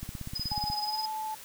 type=click train; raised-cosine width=5 ms; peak=-25 dBFS; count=12; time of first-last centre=0.03-0.701 s; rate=16.4 Hz
type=tone with tremolo; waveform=sine; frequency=5020 Hz; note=D#8; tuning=15 cents sharp; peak=-28 dBFS; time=0.35-1.06 s; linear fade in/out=10 ms; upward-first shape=triangle; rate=19 Hz; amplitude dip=95%
type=tone with pitch glide; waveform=sine; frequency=838 to 868.6 Hz; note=G#5 to A5; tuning=+15 to -23 cents; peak=-32 dBFS; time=0.51-1.35 s; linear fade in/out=10 ms; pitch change=+62 cents; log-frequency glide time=0.84-0.98 s
effects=white hiss -47 dBFS RMS until 1.44 s